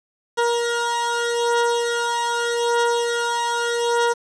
20% pulse beating tone pair, 472.4 / 473.22 Hz, A#4 / A#4, +23 / +26 cents, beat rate 0.82 Hz, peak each -16 / -19 dBFS, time 0.37-4.14 s, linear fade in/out 20 ms, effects resampled to 22050 Hz + 7-bit

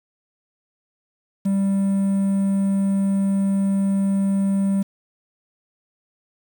triangle tone with quantisation, 196 Hz, G3, in tune, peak -15 dBFS, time 1.45-4.83 s, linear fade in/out 10 ms, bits 7, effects none

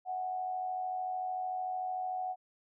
sine tone with amplitude modulation, 740 Hz, F#5, in tune, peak -31 dBFS, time 0.05-2.36 s, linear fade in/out 50 ms, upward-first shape sine, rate 93.4 Hz, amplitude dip 45%, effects none

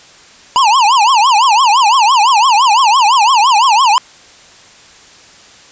square tone with vibrato, 945 Hz, A#5, 23 cents sharp, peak -7 dBFS, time 0.56-3.98 s, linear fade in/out 0 ms, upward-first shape triangle, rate 5.9 Hz, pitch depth 300 cents each way, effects white hiss -40 dBFS RMS until 5.71 s + resampled to 16000 Hz

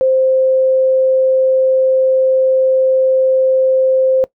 sine tone, 523.3 Hz, C5, in tune, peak -9 dBFS, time 0.01-4.24 s, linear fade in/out 0 ms, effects noise-tail reverb RT60 0.1 s tail -20 dB re dry

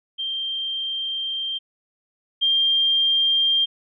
sine tone pair in turn, 3166 / 3190 Hz, G7 / G7, +17 / +30 cents, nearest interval unison, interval 13 cents, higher second, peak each -24 / -16 dBFS, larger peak second, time 0.18-1.59 / 2.41-3.66 s, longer first, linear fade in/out 20 ms, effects none

